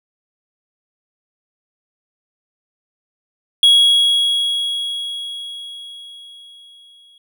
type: tone with exponential decay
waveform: triangle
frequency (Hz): 3322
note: G#7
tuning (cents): 0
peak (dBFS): -5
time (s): 3.63-7.18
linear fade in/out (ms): 2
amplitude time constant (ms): 770
effects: none